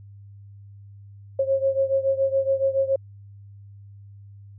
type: beating tone pair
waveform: sine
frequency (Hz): 538 / 545.1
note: C5 / C#5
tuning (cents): +48 / -29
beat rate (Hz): 7.1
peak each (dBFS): -21 / -24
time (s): 1.39-2.96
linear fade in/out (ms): 5
effects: added 100 Hz sine -42 dBFS peak until 4.58 s